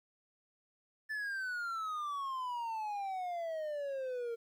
triangle exponential sweep, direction down, 1760 to 457.8 Hz, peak -34 dBFS, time 1.09-4.36 s, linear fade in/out 20 ms, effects 12-bit

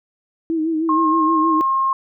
sine tone with vibrato, 320.4 Hz, E4, 49 cents flat, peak -17 dBFS, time 0.5-1.61 s, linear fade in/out 0 ms, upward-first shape sine, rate 6.4 Hz, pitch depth 56 cents each way
sine tone, 1071 Hz, C6, 40 cents sharp, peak -15 dBFS, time 0.89-1.93 s, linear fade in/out 2 ms
effects none

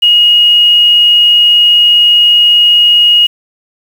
sine tone with quantisation, 2879 Hz, F#7, 48 cents flat, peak -3 dBFS, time 0.02-3.27 s, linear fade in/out 10 ms, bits 5, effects none

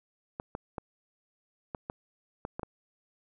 clicks, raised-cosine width 1 ms, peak -21 dBFS, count 8, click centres 0.399 / 0.551 / 0.782 / 1.748 / 1.899 / 2.451 / 2.595 / 2.632 s, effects none

